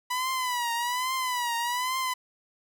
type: tone with vibrato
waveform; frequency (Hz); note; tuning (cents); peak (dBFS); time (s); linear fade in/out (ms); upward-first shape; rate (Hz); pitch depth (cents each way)
sawtooth; 987.8; B5; 0; -23; 0.1-2.14; 10; triangle; 1.2; 110
effects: none

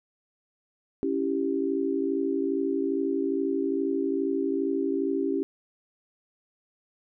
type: chord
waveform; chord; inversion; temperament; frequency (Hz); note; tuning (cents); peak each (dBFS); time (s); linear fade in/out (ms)
sine; C# diminished; none; equal; 277.2 / 329.6 / 392; C#4 / E4 / G4; 0 / 0 / 0; -28 / -30 / -28; 1.03-5.43; 0
effects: none

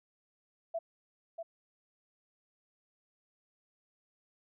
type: tone with echo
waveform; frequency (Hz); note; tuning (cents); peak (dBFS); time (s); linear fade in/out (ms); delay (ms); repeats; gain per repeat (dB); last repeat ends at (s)
sine; 665; E5; +15; -32; 0.74-0.79; 10; 640; 1; -6; 1.43
effects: none

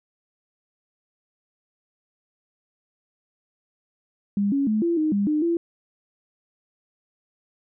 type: tone with pitch steps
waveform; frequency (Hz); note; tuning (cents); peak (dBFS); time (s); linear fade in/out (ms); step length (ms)
sine; 201.7 / 278.1 / 215.3 / 339.7 / 309.8 / 201.8 / 303 / 338.4; G3 / C#4 / A3 / F4 / D#4 / G#3 / D#4 / E4; +50 / +6 / -37 / -48 / -7 / -49 / -46 / +45; -19; 4.37-5.57; 2; 150
effects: none

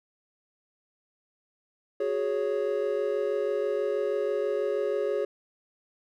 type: chord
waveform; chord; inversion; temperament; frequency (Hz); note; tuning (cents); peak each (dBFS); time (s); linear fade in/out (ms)
triangle; F# suspended second; none; just; 370 / 416.2 / 555; F#4 / G#4 / C#5; 0 / +4 / +2; -31 / -26 / -28; 2-5.25; 5
effects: none

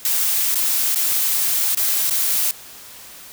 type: noise with dropouts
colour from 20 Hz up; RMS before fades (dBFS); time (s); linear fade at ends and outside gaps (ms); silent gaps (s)
blue; -19; 0.05-2.51; 1; 0.546-0.555 / 0.947-0.958 / 1.748-1.772 / 2.098-2.108
effects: white hiss -40 dBFS RMS until 3.32 s

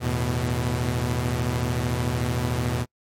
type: chord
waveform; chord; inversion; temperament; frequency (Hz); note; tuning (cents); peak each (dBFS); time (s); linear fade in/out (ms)
sawtooth; E suspended fourth; none; equal with one note detuned; 80.62 / 110 / 123.47; E2 / A2 / B2; -38 / 0 / 0; -25 / -26 / -21; 0-2.86; 50
effects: noise-tail reverb RT60 0.1 s tail -26 dB re dry + MP3 64 kbps

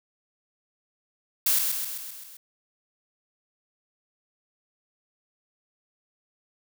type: noise with echo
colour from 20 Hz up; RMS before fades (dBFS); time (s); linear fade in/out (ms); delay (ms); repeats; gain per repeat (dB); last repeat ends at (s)
blue; -22; 1.46-1.59; 5; 130; 6; -4; 2.37
effects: none

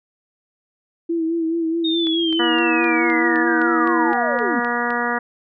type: tone with vibrato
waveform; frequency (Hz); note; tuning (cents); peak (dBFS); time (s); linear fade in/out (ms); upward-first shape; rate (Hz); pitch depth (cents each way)
sine; 329.4; E4; -1; -18; 1.09-4.13; 10; sine; 4.7; 42
type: linear sweep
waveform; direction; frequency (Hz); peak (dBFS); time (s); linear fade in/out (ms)
sine; down; 3729 to 213.5; -21; 1.84-4.6; 10
type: click train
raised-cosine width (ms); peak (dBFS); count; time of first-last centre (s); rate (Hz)
0.3; -19; 12; 2.07-4.905; 3.88
type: harmonic tone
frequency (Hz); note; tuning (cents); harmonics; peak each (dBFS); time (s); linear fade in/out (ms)
239.8; A#3; +49; 1 / 2 / 3 / 4 / 5 / 6 / 7 / 8; -27 / -27 / -27 / -27 / -27 / -27 / -27 / -27; 2.39-5.19; 10
effects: none

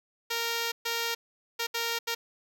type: tone bursts at uneven times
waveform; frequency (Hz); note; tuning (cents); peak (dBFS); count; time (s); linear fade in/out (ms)
5% pulse; 464; A#4; -8; -17; 5; 0.3-0.72 / 0.85-1.15 / 1.59-1.67 / 1.74-1.99 / 2.07-2.15; 10
effects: none

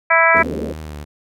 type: harmonic tone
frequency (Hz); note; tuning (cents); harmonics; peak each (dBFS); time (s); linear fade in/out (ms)
329.6; E4; 0; 2 / 3 / 4 / 5 / 6 / 7; -17 / -17 / -17 / -17 / -17 / -17; 0.1-0.43; 10
type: band-pass noise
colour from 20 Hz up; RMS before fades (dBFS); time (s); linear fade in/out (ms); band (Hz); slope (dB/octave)
pink; -25; 0.34-0.73; 10; 180 to 550; 48
type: tone with vibrato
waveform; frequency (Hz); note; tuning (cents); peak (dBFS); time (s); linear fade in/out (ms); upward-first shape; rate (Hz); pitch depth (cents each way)
sawtooth; 76; D#2; -40; -25; 0.35-1.05; 20; triangle; 2.8; 62
effects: none

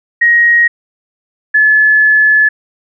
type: tone pair in turn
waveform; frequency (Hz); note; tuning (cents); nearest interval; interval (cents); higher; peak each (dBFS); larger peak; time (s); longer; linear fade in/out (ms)
sine; 1884 / 1720.6; A#6 / A6; +18 / -39; major second; 157; first; -5; neither; 0.21-0.68 / 1.54-2.49; second; 10
effects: none

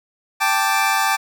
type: chord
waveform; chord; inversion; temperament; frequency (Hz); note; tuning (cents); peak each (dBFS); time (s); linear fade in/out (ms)
25% pulse; G suspended second; none; equal; 784 / 880 / 1174.7; G5 / A5 / D6; 0 / 0 / 0; -17; 0.4-1.17; 20
effects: none

